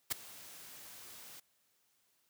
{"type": "noise with ADSR envelope", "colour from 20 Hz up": "white", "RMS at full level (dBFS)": -31, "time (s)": [0.1, 1.4], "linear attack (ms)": 20, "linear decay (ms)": 7, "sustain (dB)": -21, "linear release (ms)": 6, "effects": ["white hiss -75 dBFS RMS until 2.29 s", "high-pass 80 Hz 12 dB/octave"]}